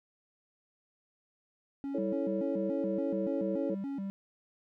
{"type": "tone with vibrato", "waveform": "triangle", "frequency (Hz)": 233.1, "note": "A#3", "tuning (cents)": 0, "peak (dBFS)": -32, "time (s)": [1.84, 4.1], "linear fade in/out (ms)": 0, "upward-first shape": "square", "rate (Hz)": 3.5, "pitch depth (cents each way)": 300}
{"type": "chord", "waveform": "sine", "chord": "A major", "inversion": "second", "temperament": "equal with one note detuned", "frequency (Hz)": [326.2, 440, 554.4], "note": ["E4", "A4", "C#5"], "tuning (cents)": [-18, 0, 0], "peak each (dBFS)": [-35, -38, -34], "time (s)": [1.94, 3.75], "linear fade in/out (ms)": 10}
{"effects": []}